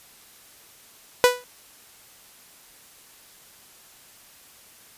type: tone with exponential decay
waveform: sawtooth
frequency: 493.9 Hz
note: B4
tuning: in tune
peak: -6 dBFS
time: 1.24-1.44 s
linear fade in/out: 0 ms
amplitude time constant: 43 ms
effects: white hiss -51 dBFS RMS until 4.97 s + resampled to 32000 Hz